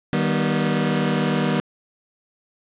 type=chord; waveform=sawtooth; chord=Eb augmented; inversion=none; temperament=just; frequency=155.56 / 194.45 / 243.1 Hz; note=Eb3 / G3 / B3; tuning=0 / -14 / -27 cents; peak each=-19 / -19 / -19 dBFS; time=0.13-1.6 s; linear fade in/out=0 ms; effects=resampled to 8000 Hz + 8-bit